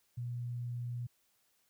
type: tone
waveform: sine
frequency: 121 Hz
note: B2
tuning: 35 cents flat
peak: -36 dBFS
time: 0.17-1.07 s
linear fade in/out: 10 ms
effects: white hiss -74 dBFS RMS until 1.69 s